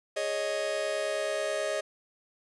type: chord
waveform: 45% pulse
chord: Ab suspended fourth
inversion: none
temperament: just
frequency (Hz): 415.3 / 553.7 / 623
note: Ab4 / Db5 / Eb5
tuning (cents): 0 / -2 / +2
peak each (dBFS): -37 / -34 / -31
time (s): 0.16-1.81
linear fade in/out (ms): 10
effects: resampled to 24000 Hz + 10-bit